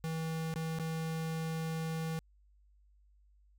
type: tone with dropouts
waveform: square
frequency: 161.4 Hz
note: E3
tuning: 36 cents flat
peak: -35 dBFS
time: 0.04-2.19 s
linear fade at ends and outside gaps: 0 ms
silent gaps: 0.539-0.559 / 0.787-0.797 s
effects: added 50 Hz sine -62 dBFS peak until 3.58 s